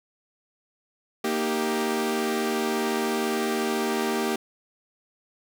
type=chord; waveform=sawtooth; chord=Eb major; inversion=second; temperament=equal; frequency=233.1 / 311.1 / 392 Hz; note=Bb3 / Eb4 / G4; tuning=0 / 0 / 0 cents; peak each=-24 / -28 / -23 dBFS; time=1.24-4.36 s; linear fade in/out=5 ms; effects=none